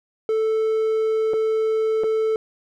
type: tone with dropouts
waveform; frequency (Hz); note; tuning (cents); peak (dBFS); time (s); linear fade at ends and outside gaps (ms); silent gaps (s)
triangle; 440; A4; 0; -16; 0.29-2.36; 1; 1.335-1.339 / 2.036-2.041
effects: none